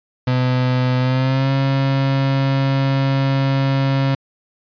35% pulse tone with pitch glide, 126.8 to 135.9 Hz, B2 to C#3, +46 to -34 cents, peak -13 dBFS, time 0.27-4.15 s, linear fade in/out 5 ms, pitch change +120 cents, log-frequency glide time 0.99-1.51 s, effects resampled to 11025 Hz

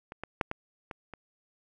clicks, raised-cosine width 0.5 ms, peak -26 / -21 / -11 / -18 / -23 / -27 dBFS, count 6, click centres 0.121 / 0.236 / 0.412 / 0.514 / 0.912 / 1.137 s, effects none

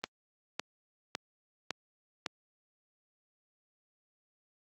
click train, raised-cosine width 0.2 ms, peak -15 dBFS, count 5, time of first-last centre 0.04-2.262 s, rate 1.8 Hz, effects high-pass 150 Hz 12 dB/octave + Opus 32 kbps

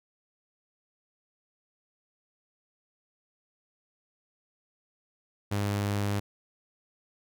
sawtooth tone, 101.7 Hz, G#2, 36 cents flat, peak -23 dBFS, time 5.51-6.2 s, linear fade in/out 10 ms, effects none

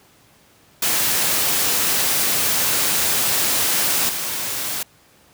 white noise with level steps, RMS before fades -19 / -25 dBFS, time 0.82-4.83 s, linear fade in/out 5 ms, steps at 4.09 s, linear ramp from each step 2 ms, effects pink hiss -53 dBFS RMS until 5.33 s + high-pass 80 Hz 12 dB/octave

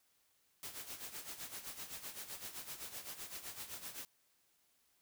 white noise with tremolo, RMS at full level -45 dBFS, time 0.63-4.05 s, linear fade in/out 0 ms, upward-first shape sine, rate 7.8 Hz, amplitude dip 70%, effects white hiss -75 dBFS RMS until 5.01 s

